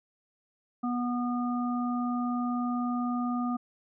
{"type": "harmonic tone", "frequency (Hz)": 244, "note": "B3", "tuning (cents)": -21, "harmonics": [1, 3, 5], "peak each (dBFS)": [-28, -37, -36], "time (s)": [0.83, 3.57], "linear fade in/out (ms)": 10, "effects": []}